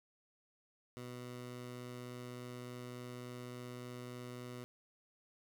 15% pulse tone, 123.47 Hz, B2, in tune, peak -39 dBFS, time 0.97-4.64 s, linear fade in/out 0 ms, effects none

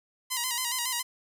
5% pulse tone with vibrato, 987.8 Hz, B5, in tune, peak -16 dBFS, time 0.3-1.03 s, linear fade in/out 20 ms, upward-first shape square, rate 7.2 Hz, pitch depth 63 cents each way, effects none

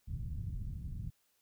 white low-pass noise, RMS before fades -40 dBFS, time 0.07-1.11 s, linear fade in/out 20 ms, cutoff 130 Hz, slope 24 dB/octave, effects white hiss -75 dBFS RMS until 1.41 s

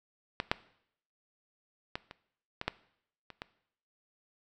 clicks, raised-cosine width 0.3 ms, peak -14 / -9 / -18 / -28 / -19 / -13 / -29 / -22 dBFS, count 8, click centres 0.401 / 0.515 / 1.955 / 2.111 / 2.614 / 2.68 / 3.303 / 3.419 s, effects noise-tail reverb RT60 0.7 s tail -19 dB re dry

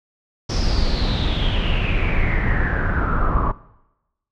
brown noise with low-pass filter sweep, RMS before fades -19 dBFS, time 0.49-3.52 s, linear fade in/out 10 ms, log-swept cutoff 5500 to 1100 Hz, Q 8.3, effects noise-tail reverb RT60 0.9 s tail -19 dB re dry

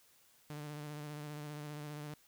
sawtooth tone with vibrato, 148.8 Hz, D3, 23 cents sharp, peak -39 dBFS, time 0.5-2.14 s, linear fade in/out 0 ms, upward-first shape square, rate 15 Hz, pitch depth 24 cents each way, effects white hiss -67 dBFS RMS until 2.27 s

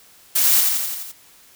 blue noise with echo, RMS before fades -17 dBFS, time 0.35-0.61 s, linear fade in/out 10 ms, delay 85 ms, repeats 6, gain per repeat -3 dB, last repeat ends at 1.12 s, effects white hiss -50 dBFS RMS until 1.55 s

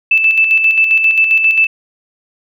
sine tone with tremolo, 2637 Hz, E7, in tune, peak -6 dBFS, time 0.11-1.67 s, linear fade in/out 5 ms, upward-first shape square, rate 7.5 Hz, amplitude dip 45%, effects none

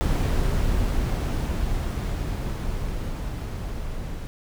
brown noise with level ramp, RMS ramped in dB -21 to -32 dBFS, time 0.01-4.27 s, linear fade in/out 0 ms, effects none

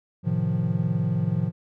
triangle chord, F dominant seventh, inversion first, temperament equal, 110 / 130.81 / 155.56 / 174.61 Hz, A2 / C3 / Eb3 / F3, 0 / 0 / 0 / 0 cents, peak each -26 / -27 / -25 / -24 dBFS, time 0.23-1.52 s, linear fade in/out 50 ms, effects none

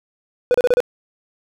triangle tone bursts, 493.9 Hz, B4, in tune, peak -9 dBFS, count 5, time 0.51-0.803 s, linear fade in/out 0 ms, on 33 ms, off 32 ms, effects none

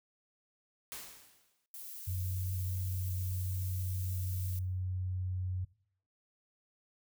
white noise with exponential decay, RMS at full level -42 dBFS, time 0.92-1.66 s, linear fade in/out 0 ms, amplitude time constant 160 ms
violet noise, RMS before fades -46 dBFS, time 1.74-4.59 s, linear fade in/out 2 ms
sine tone with pitch glide, 92.5 to 91.86 Hz, F#2 to F#2, 0 to -12 cents, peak -33 dBFS, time 2.07-5.65 s, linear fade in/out 10 ms, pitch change -12 cents, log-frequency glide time 3.4-5.5 s
effects noise-tail reverb RT60 0.6 s tail -20 dB re dry

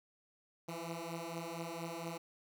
10% pulse beating tone pair, 164.81 / 169.11 Hz, E3 / E3, 0 / +45 cents, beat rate 4.3 Hz, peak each -36 / -35 dBFS, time 0.68-2.18 s, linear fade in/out 10 ms, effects none

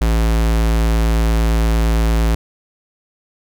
square tone, 55.7 Hz, A1, 22 cents sharp, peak -13 dBFS, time 0.01-2.35 s, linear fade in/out 5 ms, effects none

